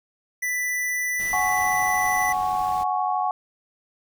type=tone; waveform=square; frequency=1983 Hz; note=B6; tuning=7 cents sharp; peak=-24 dBFS; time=0.42-2.33 s; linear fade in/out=10 ms
type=noise; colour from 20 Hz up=pink; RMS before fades=-41 dBFS; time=1.19-2.84 s; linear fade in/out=10 ms
type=chord; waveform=sine; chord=F# suspended second; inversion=none; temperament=just; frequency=740 / 832.5 / 1110 Hz; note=F#5 / G#5 / C#6; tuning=0 / +4 / +2 cents; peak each=-24 / -26 / -27 dBFS; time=1.33-3.31 s; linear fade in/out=2 ms
effects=none